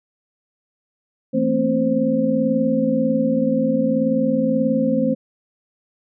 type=tone cluster; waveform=sine; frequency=168.4 / 225.3 / 243.9 / 265.8 / 524 Hz; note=E3 / A3 / B3 / C4 / C5; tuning=+37 / +41 / -21 / +27 / +2 cents; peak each=-27 / -20 / -28 / -21 / -21 dBFS; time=1.33-5.15 s; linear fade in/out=20 ms; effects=none